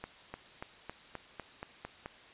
accelerating click train, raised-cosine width 0.5 ms, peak -25 dBFS, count 9, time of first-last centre 0.04-2.059 s, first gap 300 ms, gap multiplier 0.95, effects white hiss -55 dBFS RMS until 2.33 s + resampled to 8000 Hz

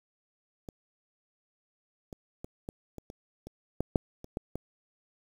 clicks, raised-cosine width 2 ms, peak -28 / -28 / -26 / -24 / -28 / -30 / -30 / -15 / -9 / -30 / -19 / -21 dBFS, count 12, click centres 0.688 / 2.128 / 2.445 / 2.689 / 2.983 / 3.101 / 3.47 / 3.806 / 3.958 / 4.244 / 4.371 / 4.556 s, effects 8-bit

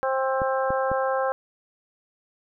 harmonic tone, 264.7 Hz, C4, 20 cents sharp, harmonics 2 / 3 / 4 / 5 / 6, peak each -24 / -28 / -30 / -32 / -34 dBFS, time 0.03-1.32 s, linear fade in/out 0 ms
clicks, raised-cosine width 3 ms, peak -19 dBFS, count 3, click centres 0.418 / 0.705 / 0.916 s
effects none

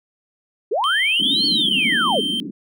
sine linear two-way sweep, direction up then down, 349.2 to 4435 to 349.2 Hz, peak -17 dBFS, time 0.71-2.21 s, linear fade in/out 10 ms, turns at 1.46 s
triangle tone, 3129 Hz, G7, 4 cents flat, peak -19 dBFS, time 0.84-2.4 s, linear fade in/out 0 ms
white band-pass noise, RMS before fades -28 dBFS, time 1.19-2.51 s, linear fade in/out 10 ms, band 180 to 320 Hz, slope 48 dB/octave
effects none

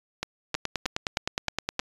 two click trains, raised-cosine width 0.2 ms, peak -11 / -9 dBFS, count 6 / 13, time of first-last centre 0.23-1.797 / 0.55-1.794 s, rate 3.19 / 9.65 Hz, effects resampled to 24000 Hz

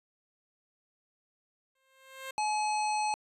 10% pulse tone with exponential growth, 530 Hz, C5, 22 cents sharp, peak -28 dBFS, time 1.75-2.31 s, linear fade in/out 5 ms, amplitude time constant 120 ms
harmonic tone, 850 Hz, G#5, 40 cents sharp, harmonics 1 / 3 / 5 / 7 / 9 / 10, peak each -28 / -38 / -42 / -45 / -47 / -48 dBFS, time 2.38-3.14 s, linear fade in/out 0 ms
effects resampled to 32000 Hz

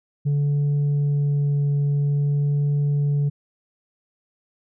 sine tone with vibrato, 143.9 Hz, D3, 35 cents flat, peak -15 dBFS, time 0.25-3.3 s, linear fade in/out 20 ms, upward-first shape triangle, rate 0.5 Hz, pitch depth 9 cents each way, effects tanh soft clip ceiling -17 dBFS

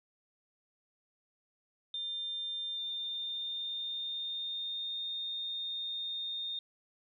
sine tone with pitch glide, 3600 to 3659 Hz, A7 to A#7, +39 to -33 cents, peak -35 dBFS, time 1.94-6.59 s, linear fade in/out 2 ms, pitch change +28 cents, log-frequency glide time 2.69-5.03 s, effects 12-bit

